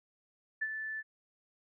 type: tone with ADSR envelope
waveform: sine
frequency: 1753 Hz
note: A6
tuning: 7 cents flat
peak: -29 dBFS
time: 0.61-1.03 s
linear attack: 13 ms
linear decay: 47 ms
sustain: -7 dB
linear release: 36 ms
effects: none